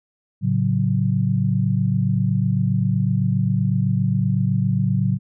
sine chord, F# minor, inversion first, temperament just, 111 / 138.75 / 185 Hz, A2 / C#3 / F#3, +16 / +2 / 0 cents, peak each -21 / -21 / -21 dBFS, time 0.41-5.19 s, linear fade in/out 50 ms, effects none

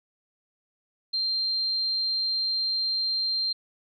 sine tone, 4168 Hz, C8, 7 cents flat, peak -24 dBFS, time 1.13-3.53 s, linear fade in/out 10 ms, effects none

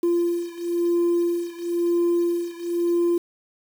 sine beating tone pair, 344.2 / 345.19 Hz, F4 / F4, -25 / -20 cents, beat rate 0.99 Hz, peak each -21 / -22 dBFS, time 0.03-3.18 s, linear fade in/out 5 ms, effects tanh soft clip ceiling -15 dBFS + 7-bit

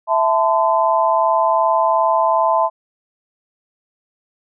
sine chord, A minor, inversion second, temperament equal with one note detuned, 659.3 / 880 / 1022.6 Hz, E5 / A5 / C6, 0 / 0 / -40 cents, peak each -17 dBFS, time 0.07-2.7 s, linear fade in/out 50 ms, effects none

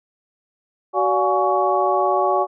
sine tone cluster, 375.8 / 578 / 715 / 835 / 1121 Hz, F#4 / D5 / F5 / G#5 / C#6, +27 / -28 / +41 / +9 / +19 cents, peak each -22 dBFS, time 0.93-2.47 s, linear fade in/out 50 ms, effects none

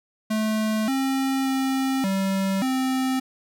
square tone with pitch steps, 217 / 267.8 / 266.2 / 193.4 / 260.9 Hz, A3 / C4 / C4 / G3 / C4, -24 / +40 / +30 / -23 / -5 cents, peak -22 dBFS, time 0.3-3.2 s, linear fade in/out 10 ms, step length 580 ms, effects none

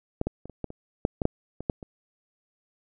clicks, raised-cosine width 2 ms, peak -12 / -14 / -26 / -28 / -17 / -26 / -8 / -13 / -7 / -22 / -11 / -26 dBFS, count 12, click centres 0.214 / 0.27 / 0.456 / 0.497 / 0.643 / 0.704 / 1.051 / 1.218 / 1.254 / 1.606 / 1.698 / 1.828 s, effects none

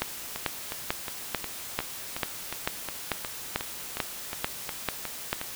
two click trains, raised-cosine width 0.3 ms, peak -9 / -16 dBFS, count 13 / 15, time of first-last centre 0.02-5.33 / 0.36-5.414 s, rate 2.26 / 2.77 Hz, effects white hiss -39 dBFS RMS until 5.55 s

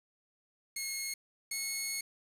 10% pulse tone pair in turn, 2167 / 2187 Hz, C#7 / C#7, -40 / -24 cents, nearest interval unison, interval 16 cents, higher second, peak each -26 / -25 dBFS, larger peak second, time 0.76-1.14 / 1.51-2.01 s, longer second, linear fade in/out 5 ms, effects resampled to 32000 Hz + 9-bit

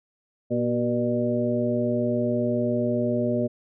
harmonic tone with a mistuned harmonic, 120 Hz, B2, 49 cents flat, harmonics 1 / 2 / 3 / 4 / 5, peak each -30 / -25 / -29 / -31 / -27 dBFS, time 0.5-3.48 s, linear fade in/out 20 ms, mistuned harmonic 3, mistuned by +60 cents, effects none

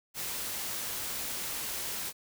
white noise, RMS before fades -36 dBFS, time 0.14-2.13 s, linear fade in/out 50 ms, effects none

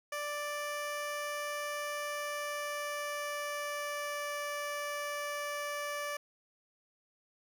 15% pulse tone with pitch glide, 587.3 to 583.2 Hz, D5 to D5, 0 to -12 cents, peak -29 dBFS, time 0.12-6.17 s, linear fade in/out 5 ms, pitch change -12 cents, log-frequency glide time 2.01-4.44 s, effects none

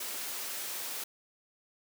white high-pass noise, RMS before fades -38 dBFS, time 0-1.04 s, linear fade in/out 5 ms, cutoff 290 Hz, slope 12 dB/octave, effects none

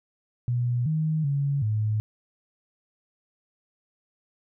sine tone with pitch steps, 121.8 / 156.7 / 140.9 / 107.6 Hz, B2 / D#3 / C#3 / A2, -24 / +13 / +29 / -38 cents, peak -22 dBFS, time 0.48-2 s, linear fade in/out 0 ms, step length 380 ms, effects none

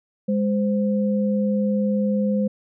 sine tone pair together, 204.9 / 516.3 Hz, G#3 / C5, -23 / -23 cents, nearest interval octave + major third, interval 1600 cents, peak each -19 / -25 dBFS, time 0.28-2.48 s, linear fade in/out 10 ms, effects none

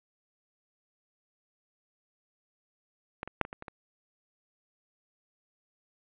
clicks, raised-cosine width 0.5 ms, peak -19 / -25 / -9 / -25 / -24 / -26 / -26 dBFS, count 7, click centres 3.231 / 3.276 / 3.413 / 3.451 / 3.529 / 3.624 / 3.682 s, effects resampled to 8000 Hz + 7-bit

